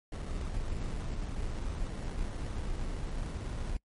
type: noise with sample-and-hold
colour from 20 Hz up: brown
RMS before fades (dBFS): -35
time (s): 0.12-3.77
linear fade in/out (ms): 5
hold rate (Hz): 2450
effects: noise-tail reverb RT60 0.1 s tail -25 dB re dry + MP3 48 kbps